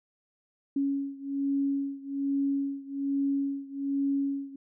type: beating tone pair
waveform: sine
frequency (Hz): 277.2 / 278.4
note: C#4 / C#4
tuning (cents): 0 / +8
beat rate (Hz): 1.2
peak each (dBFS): -29 / -31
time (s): 0.76-4.56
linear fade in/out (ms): 5
effects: none